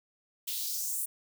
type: noise with high-pass filter sweep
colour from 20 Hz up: blue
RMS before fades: -34 dBFS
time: 0.47-1.06 s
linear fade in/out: 10 ms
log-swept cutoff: 2900 to 9900 Hz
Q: 2.4
effects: none